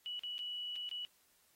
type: tone with dropouts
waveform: sine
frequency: 2943 Hz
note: F#7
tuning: 10 cents flat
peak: -39 dBFS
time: 0.06-1.05 s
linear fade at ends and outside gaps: 0 ms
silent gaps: 0.193-0.235 / 0.381-0.391 / 0.757-0.761 / 0.891-0.913 s
effects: white hiss -71 dBFS RMS until 1.55 s + AAC 48 kbps